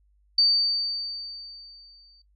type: tone with exponential decay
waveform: sine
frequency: 4600 Hz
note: D8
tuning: 37 cents flat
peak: -15 dBFS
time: 0.38-2.22 s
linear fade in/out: 5 ms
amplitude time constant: 400 ms
effects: noise-tail reverb RT60 0.1 s tail -17 dB re dry + added 50 Hz sine -60 dBFS peak until 2.35 s